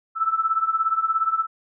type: tone with tremolo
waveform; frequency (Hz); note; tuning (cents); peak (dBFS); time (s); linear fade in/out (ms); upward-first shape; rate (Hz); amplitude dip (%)
sine; 1318.5; E6; 0; -15; 0.15-1.47; 50; triangle; 17; 90
effects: none